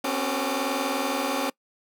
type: tone cluster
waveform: 15% pulse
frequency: 255.9 / 276.6 / 374 / 450.5 / 1193 Hz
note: C4 / C#4 / F#4 / A4 / D6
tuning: -38 / -4 / +19 / +41 / +27 cents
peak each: -25 / -21 / -28 / -29 / -29 dBFS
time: 0.04-1.5 s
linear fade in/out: 5 ms
effects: noise-tail reverb RT60 0.1 s tail -24 dB re dry